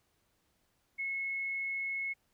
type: tone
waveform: sine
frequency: 2183 Hz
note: C#7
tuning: 27 cents flat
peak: -33 dBFS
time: 0.98-2.14 s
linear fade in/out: 20 ms
effects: pink hiss -75 dBFS RMS until 2.33 s